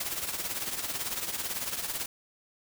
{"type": "noise with tremolo", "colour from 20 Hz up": "white", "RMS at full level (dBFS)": -31, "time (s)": [0, 2.06], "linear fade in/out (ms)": 5, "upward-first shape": "triangle", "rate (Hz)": 18, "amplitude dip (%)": 70, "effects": []}